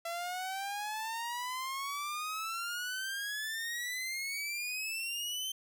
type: exponential sweep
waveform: sawtooth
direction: up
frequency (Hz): 670 to 3113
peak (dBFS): -32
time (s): 0.05-5.52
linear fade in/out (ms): 5
effects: none